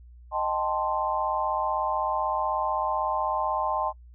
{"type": "chord", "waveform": "sine", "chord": "A half-diminished seventh", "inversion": "second", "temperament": "equal", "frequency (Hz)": [622.3, 784, 880, 1046.5], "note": ["Eb5", "G5", "A5", "C6"], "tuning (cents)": [0, 0, 0, 0], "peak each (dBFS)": [-31, -31, -29, -29], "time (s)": [0.31, 3.93], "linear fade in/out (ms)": 50, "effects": ["noise-tail reverb RT60 0.1 s tail -23 dB re dry", "added 60 Hz sine -46 dBFS peak until 4.14 s"]}